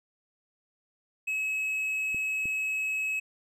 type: tone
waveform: triangle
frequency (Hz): 2570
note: E7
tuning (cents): -45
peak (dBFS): -26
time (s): 1.27-3.2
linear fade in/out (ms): 10
type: clicks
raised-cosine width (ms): 3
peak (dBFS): -30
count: 2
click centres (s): 2.146 / 2.456
effects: none

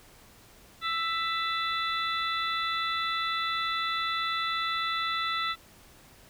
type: harmonic tone with a mistuned harmonic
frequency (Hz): 662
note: E5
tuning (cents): +7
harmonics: 2 / 3 / 4 / 5 / 6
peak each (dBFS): -30 / -34 / -40 / -35 / -37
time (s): 0.81-5.56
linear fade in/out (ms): 50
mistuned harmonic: 5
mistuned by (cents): +86
effects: pink hiss -55 dBFS RMS until 6.29 s

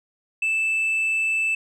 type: tone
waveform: sine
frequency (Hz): 2637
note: E7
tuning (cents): 0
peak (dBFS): -17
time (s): 0.42-1.55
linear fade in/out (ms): 5
effects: tanh soft clip ceiling -19 dBFS

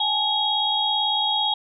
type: tone cluster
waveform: sine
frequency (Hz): 796 / 854 / 3307 / 3767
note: G5 / G#5 / G#7 / A#7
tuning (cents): +26 / +48 / -8 / +17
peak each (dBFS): -30 / -25 / -22 / -28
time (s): 0-1.54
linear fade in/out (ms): 5
effects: none

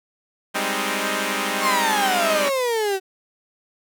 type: chord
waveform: 5% pulse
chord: Ab major seventh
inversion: third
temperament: equal with one note detuned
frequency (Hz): 196 / 207.7 / 261.6 / 312.4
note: G3 / Ab3 / C4 / Eb4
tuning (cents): 0 / 0 / 0 / +7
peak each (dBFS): -16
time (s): 0.54-2.5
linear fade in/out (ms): 20
type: exponential sweep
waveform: 35% pulse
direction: down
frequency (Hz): 1109 to 373.2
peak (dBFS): -18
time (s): 1.6-3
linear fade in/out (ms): 50
effects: none

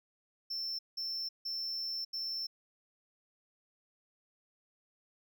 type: tone bursts at uneven times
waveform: triangle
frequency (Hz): 5360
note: E8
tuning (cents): +28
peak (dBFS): -34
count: 4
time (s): 0.5-0.79 / 0.97-1.29 / 1.45-2.05 / 2.13-2.47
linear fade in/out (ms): 10
effects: none

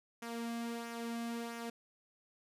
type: tone with flanger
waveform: sawtooth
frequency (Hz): 233.1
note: A#3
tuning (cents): 0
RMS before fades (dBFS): -41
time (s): 0.22-1.7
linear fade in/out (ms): 5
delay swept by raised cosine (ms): 0.23 to 2.23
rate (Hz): 1.5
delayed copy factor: -0.5
effects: resampled to 32000 Hz

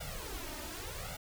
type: noise with flanger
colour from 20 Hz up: pink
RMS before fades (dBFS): -42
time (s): 0-1.17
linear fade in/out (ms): 10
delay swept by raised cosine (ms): 1.4 to 3.3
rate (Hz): 0.87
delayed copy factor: +0.95
effects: none

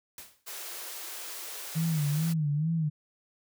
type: noise with exponential decay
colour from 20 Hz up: white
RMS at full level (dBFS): -41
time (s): 0.18-0.47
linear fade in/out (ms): 1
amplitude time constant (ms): 62
type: high-pass noise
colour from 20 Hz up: white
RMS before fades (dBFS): -40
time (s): 0.46-2.34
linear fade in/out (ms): 20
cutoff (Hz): 320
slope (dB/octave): 96
type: tone with vibrato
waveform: sine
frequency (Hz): 154.9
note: D#3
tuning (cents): -7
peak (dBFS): -25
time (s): 1.75-2.9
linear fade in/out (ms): 20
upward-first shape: sine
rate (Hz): 2.3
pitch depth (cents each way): 120
effects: none

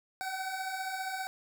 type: beating tone pair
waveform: 25% pulse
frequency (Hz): 749 / 764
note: F#5 / G5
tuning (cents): +21 / -45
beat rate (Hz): 15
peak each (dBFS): -37 / -32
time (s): 0.21-1.27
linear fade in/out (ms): 0
effects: none

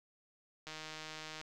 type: click train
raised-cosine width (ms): 0.2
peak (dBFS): -28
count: 117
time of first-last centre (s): 0.67-1.414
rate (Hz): 156
effects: none

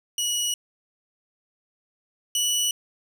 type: tone pair in turn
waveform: 20% pulse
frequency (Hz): 2920 / 2949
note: F#7 / F#7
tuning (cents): -24 / -6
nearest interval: unison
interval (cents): 18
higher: second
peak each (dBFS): -18 / -16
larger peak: second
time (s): 0.18-0.54 / 2.35-2.71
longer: neither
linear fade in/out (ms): 2
effects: none

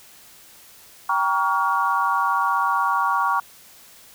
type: chord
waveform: sine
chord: G half-diminished seventh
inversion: none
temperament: just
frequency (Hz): 784 / 940.8 / 1128.9 / 1411.2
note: G5 / Bb5 / Db6 / F6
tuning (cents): 0 / +16 / +31 / +18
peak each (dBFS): -27 / -23 / -21 / -26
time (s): 1.09-3.4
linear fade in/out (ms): 5
effects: white hiss -48 dBFS RMS until 4.14 s

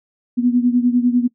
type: beating tone pair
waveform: sine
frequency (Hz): 242.1 / 252.1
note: B3 / B3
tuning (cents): -34 / +36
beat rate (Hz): 10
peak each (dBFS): -14 / -18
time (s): 0.37-1.28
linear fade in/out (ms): 20
effects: noise-tail reverb RT60 0.1 s tail -20 dB re dry

